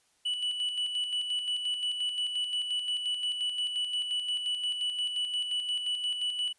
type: tone with tremolo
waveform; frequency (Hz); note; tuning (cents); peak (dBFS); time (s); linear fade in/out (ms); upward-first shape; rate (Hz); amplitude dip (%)
triangle; 2960; F#7; 0; -26; 0.25-6.53; 10; square; 5.7; 45
effects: white hiss -69 dBFS RMS until 6.58 s + resampled to 24000 Hz